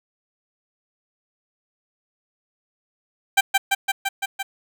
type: tone with echo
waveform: 15% pulse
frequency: 784 Hz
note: G5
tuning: in tune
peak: -6 dBFS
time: 3.37-3.41 s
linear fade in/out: 10 ms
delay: 170 ms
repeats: 6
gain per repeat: -2 dB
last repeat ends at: 4.43 s
effects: none